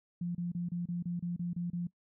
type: tone bursts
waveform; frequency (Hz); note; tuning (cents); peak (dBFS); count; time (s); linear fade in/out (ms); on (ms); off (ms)
sine; 174.2; F3; -4; -32; 10; 0.21-1.871; 5; 140; 29
effects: noise-tail reverb RT60 0.1 s tail -21 dB re dry